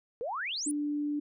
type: exponential sweep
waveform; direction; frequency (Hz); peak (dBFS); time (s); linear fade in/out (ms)
sine; up; 441 to 10290; -32; 0.21-0.71; 0
type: tone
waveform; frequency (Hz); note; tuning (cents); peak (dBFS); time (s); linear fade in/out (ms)
sine; 293.7; D4; 0; -29; 0.66-1.2; 10
effects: none